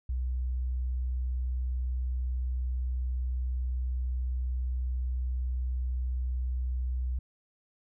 sine tone, 62.7 Hz, B1, 27 cents sharp, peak -28 dBFS, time 0.09-7.19 s, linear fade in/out 5 ms, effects none

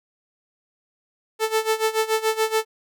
sawtooth tone with tremolo, 440 Hz, A4, in tune, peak -13 dBFS, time 1.39-2.65 s, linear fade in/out 50 ms, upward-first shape sine, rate 7 Hz, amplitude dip 85%, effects none

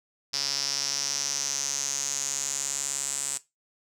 sawtooth tone with band-pass filter sweep, 139.6 Hz, C#3, 13 cents sharp, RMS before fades -30 dBFS, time 0.33-3.38 s, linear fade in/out 10 ms, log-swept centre 5200 to 7800 Hz, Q 6.4, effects noise-tail reverb RT60 0.2 s tail -17 dB re dry

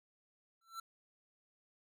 square tone with exponential growth, 1343 Hz, E6, 32 cents sharp, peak -40 dBFS, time 0.61-0.8 s, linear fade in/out 5 ms, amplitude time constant 40 ms, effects none

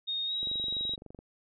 sine tone with pitch glide, 3707 to 3829 Hz, A#7 to A#7, -10 to +46 cents, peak -30 dBFS, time 0.07-0.96 s, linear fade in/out 20 ms, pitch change +56 cents, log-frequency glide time 0.26-0.33 s
click train, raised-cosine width 2 ms, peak -33 dBFS, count 19, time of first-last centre 0.43-1.189 s, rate 23.7 Hz
effects none

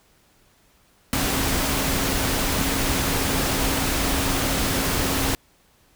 sine tone in noise, 270.4 Hz, C#4, 43 cents flat, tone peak -30 dBFS, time 1.13-5.35 s, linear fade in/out 0 ms, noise pink, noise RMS -23 dBFS, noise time 1.13-5.35 s, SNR -10 dB, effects pink hiss -59 dBFS RMS until 5.95 s

